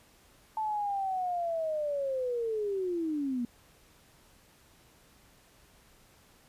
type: linear sweep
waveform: sine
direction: down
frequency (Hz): 880 to 233.5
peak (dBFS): -29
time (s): 0.57-3.45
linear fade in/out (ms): 2
effects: pink hiss -61 dBFS RMS until 6.48 s + resampled to 32000 Hz